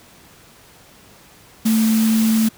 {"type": "tone in noise", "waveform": "sine", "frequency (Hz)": 221.9, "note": "A3", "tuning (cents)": 15, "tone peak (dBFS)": -13, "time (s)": [1.65, 2.49], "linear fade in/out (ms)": 10, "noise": "white", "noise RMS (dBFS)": -27, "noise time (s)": [1.65, 2.49], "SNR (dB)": 11, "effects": ["pink hiss -47 dBFS RMS until 2.57 s", "high-pass 60 Hz 12 dB/octave"]}